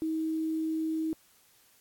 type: tone with quantisation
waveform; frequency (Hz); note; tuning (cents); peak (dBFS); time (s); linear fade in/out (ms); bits
sine; 318.5; D#4; +41; -28; 0.02-1.13; 0; 9
effects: white hiss -63 dBFS RMS until 1.8 s + AAC 64 kbps